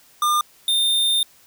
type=tone pair in turn; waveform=square; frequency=1204 / 3625 Hz; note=D6 / A#7; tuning=+43 / -49 cents; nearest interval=octave + perfect fifth; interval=1908 cents; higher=second; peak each=-17 / -17 dBFS; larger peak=neither; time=0.22-0.41 / 0.68-1.23 s; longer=second; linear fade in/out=2 ms; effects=white hiss -53 dBFS RMS until 1.46 s